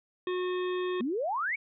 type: harmonic tone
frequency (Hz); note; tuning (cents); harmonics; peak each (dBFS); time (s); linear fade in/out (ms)
363.6; F#4; -30; 1 / 3 / 5 / 7 / 9 / 10; -29 / -39 / -43 / -46 / -48 / -49; 0.27-1.01; 2
type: exponential sweep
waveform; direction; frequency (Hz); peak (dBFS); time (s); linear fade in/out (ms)
sine; up; 213.9 to 2349; -28; 1-1.56; 10
effects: none